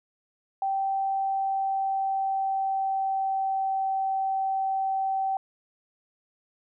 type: tone with pitch glide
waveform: sine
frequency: 778 to 771.7 Hz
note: G5 to G5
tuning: -13 to -27 cents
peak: -24 dBFS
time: 0.62-5.37 s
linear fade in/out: 2 ms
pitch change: -14 cents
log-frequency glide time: 1.1-3.88 s
effects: none